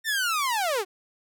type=linear sweep; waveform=sawtooth; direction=down; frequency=1830 to 350.8 Hz; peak=-20 dBFS; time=0.04-0.85 s; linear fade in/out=50 ms; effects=none